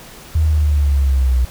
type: linear sweep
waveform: sine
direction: down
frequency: 79.7 to 61.5 Hz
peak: -11 dBFS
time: 0.35-1.45 s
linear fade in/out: 5 ms
effects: pink hiss -38 dBFS RMS until 1.5 s

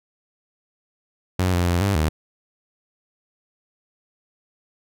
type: tone with pitch steps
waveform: sawtooth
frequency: 91.8 / 88.1 / 87.1 / 99.4 / 77.7 Hz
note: F#2 / F2 / F2 / G2 / D#2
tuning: -13 / +16 / -4 / +25 / -2 cents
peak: -14 dBFS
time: 1.39-2.09 s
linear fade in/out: 5 ms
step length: 140 ms
effects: none

